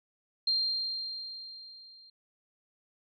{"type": "tone with level ramp", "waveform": "sine", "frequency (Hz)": 4186, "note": "C8", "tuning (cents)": 0, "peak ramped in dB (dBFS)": [-24, -53], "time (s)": [0.47, 2.1], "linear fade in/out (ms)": 5, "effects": []}